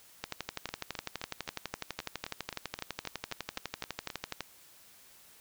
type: two click trains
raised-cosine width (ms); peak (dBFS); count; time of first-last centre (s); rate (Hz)
0.2; -21 / -17; 14 / 51; 0.69-4.102 / 0.24-4.407; 3.81 / 12
effects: white hiss -58 dBFS RMS until 5.4 s